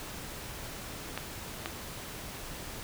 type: clicks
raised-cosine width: 0.3 ms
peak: -17 dBFS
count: 2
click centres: 1.176 / 1.659 s
effects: pink hiss -42 dBFS RMS until 2.83 s